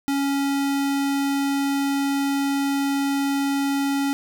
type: tone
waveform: square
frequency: 278.2 Hz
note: C#4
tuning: 6 cents sharp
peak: -21 dBFS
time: 0.08-4.13 s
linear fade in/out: 0 ms
effects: none